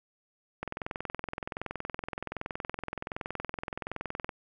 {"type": "click train", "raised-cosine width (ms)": 0.5, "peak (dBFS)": -19, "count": 79, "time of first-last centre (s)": [0.63, 4.292], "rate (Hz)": 21.3, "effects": []}